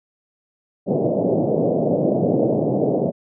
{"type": "band-pass noise", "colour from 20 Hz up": "white", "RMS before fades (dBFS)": -19, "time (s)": [0.86, 3.12], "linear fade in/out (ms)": 50, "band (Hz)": [120, 630], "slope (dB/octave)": 48, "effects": []}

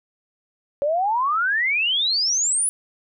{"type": "exponential sweep", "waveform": "sine", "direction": "up", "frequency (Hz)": [554.4, 10300], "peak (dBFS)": -18, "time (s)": [0.82, 2.69], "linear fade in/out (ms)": 0, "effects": []}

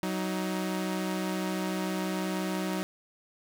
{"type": "tone pair together", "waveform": "sawtooth", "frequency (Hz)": [186.99, 313.5], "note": ["F#3", "D#4"], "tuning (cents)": [19, 13], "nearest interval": "major sixth", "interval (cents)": 894, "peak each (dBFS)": [-27, -30], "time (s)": [0.03, 2.83], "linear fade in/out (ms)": 0, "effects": []}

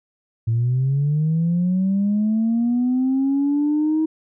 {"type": "linear sweep", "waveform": "sine", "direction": "up", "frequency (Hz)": [111.2, 318], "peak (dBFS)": -15, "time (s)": [0.47, 4.06], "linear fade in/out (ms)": 10, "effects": ["tanh soft clip ceiling -13 dBFS"]}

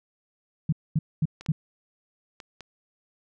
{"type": "tone bursts", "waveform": "sine", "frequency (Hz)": 155.56, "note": "D#3", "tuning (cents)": 0, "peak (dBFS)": -19, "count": 4, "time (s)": [0.69, 1.52], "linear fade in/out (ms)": 5, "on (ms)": 35, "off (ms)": 230}
{"type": "clicks", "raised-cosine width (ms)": 0.2, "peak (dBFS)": -24, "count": 4, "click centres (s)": [1.41, 1.462, 2.402, 2.607]}
{"effects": []}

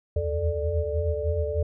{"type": "tone cluster", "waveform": "sine", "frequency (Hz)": [75.8, 82.1, 85.5, 437.7, 590], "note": ["D#2", "E2", "F2", "A4", "D5"], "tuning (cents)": [-45, -6, -36, -9, 8], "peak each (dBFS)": -30, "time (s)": [0.16, 1.63], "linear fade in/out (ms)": 5, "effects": []}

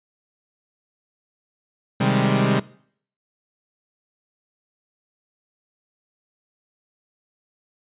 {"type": "chord", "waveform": "sawtooth", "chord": "Ab major seventh", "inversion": "first", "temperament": "equal", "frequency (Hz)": [130.81, 155.56, 196, 207.7], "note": ["C3", "Eb3", "G3", "Ab3"], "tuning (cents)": [0, 0, 0, 0], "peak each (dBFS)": [-17, -21, -17, -20], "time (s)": [2, 2.6], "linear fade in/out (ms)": 10, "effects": ["noise-tail reverb RT60 0.6 s tail -21 dB re dry", "resampled to 8000 Hz"]}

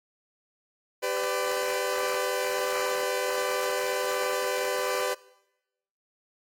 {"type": "chord", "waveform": "sawtooth", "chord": "G major", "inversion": "none", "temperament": "equal with one note detuned", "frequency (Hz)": [392, 503.4, 587.3], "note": ["G4", "B4", "D5"], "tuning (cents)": [0, 33, 0], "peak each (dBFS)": [-29, -25, -28], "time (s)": [1.02, 5.15], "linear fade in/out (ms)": 20, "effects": ["noise-tail reverb RT60 0.9 s tail -20 dB re dry", "AAC 48 kbps"]}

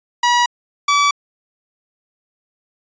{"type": "tone pair in turn", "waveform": "sawtooth", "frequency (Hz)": [966, 1148.8], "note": ["B5", "D6"], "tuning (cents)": [-39, -39], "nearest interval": "minor third", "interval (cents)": 300, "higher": "second", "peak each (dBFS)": -8, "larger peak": "neither", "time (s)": [[0.23, 0.46], [0.88, 1.11]], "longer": "neither", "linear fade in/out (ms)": 5, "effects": ["resampled to 16000 Hz"]}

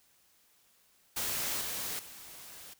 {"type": "noise with level steps", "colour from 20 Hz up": "white", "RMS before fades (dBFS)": [-34, -37, -49], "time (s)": [1.16, 2.74], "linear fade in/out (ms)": 10, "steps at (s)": [1.61, 1.99], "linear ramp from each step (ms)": 2, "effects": ["white hiss -67 dBFS RMS until 2.79 s"]}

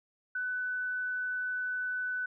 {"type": "tone", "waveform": "sine", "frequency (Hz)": 1498, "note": "F#6", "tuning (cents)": 21, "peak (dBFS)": -31, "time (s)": [0.35, 2.26], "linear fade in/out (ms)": 5, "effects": []}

